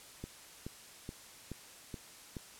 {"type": "click train", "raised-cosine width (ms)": 3, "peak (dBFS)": -28, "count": 6, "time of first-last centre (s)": [0.24, 2.368], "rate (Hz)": 2.35, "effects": ["white hiss -54 dBFS RMS until 2.59 s", "low-pass 11000 Hz 12 dB/octave"]}